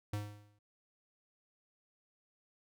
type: tone with exponential decay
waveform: square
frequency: 103.83 Hz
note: G#2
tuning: in tune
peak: -34 dBFS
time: 0.13-0.59 s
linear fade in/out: 5 ms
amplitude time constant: 100 ms
effects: none